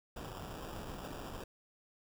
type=noise with sample-and-hold; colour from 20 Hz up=pink; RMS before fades=-45 dBFS; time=0.16-1.44 s; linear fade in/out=5 ms; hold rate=2100 Hz; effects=none